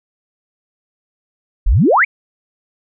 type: exponential sweep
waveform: sine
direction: up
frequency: 32.7 to 2461 Hz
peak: -8 dBFS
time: 1.66-2.05 s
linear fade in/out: 10 ms
effects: none